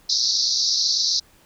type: band-pass noise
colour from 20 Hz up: pink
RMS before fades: -21 dBFS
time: 0.09-1.2 s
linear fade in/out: 10 ms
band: 4000 to 5900 Hz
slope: 96 dB/octave
effects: pink hiss -55 dBFS RMS until 1.45 s

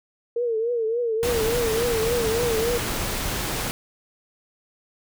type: tone with vibrato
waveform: sine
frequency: 461.5 Hz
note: A#4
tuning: 17 cents flat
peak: -21 dBFS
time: 0.36-2.78 s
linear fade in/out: 5 ms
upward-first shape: triangle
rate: 3.5 Hz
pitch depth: 110 cents each way
type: noise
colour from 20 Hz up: pink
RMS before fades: -27 dBFS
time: 1.23-3.71 s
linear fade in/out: 0 ms
effects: none

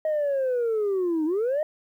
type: linear two-way sweep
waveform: sine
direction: down then up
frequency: 631 to 301.8 to 631 Hz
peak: -20 dBFS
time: 0.05-1.63 s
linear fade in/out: 2 ms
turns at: 1.25 s
effects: tanh soft clip ceiling -20 dBFS + 10-bit

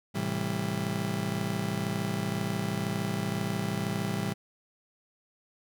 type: chord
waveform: 35% pulse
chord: A minor seventh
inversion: none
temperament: just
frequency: 110 / 132 / 165 / 198 Hz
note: A2 / C3 / E3 / G3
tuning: 0 / +16 / +2 / +18 cents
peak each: -34 / -36 / -33 / -31 dBFS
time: 0.14-4.34 s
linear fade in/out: 20 ms
effects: none

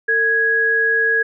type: tone pair together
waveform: sine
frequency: 451.3 / 1661.2 Hz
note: A4 / G#6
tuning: +44 / 0 cents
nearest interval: octave + major seventh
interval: 2256 cents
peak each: -22 / -14 dBFS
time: 0.08-1.23 s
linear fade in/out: 10 ms
effects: none

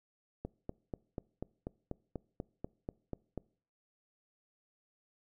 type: click train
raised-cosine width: 2 ms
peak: -25 dBFS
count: 13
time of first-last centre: 0.45-3.377 s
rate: 4.1 Hz
effects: noise-tail reverb RT60 0.5 s tail -24 dB re dry

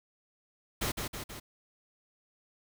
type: noise with echo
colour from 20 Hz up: pink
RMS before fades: -32 dBFS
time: 0.81-0.92 s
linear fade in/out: 10 ms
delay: 160 ms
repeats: 3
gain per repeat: -4 dB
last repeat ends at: 1.4 s
effects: none

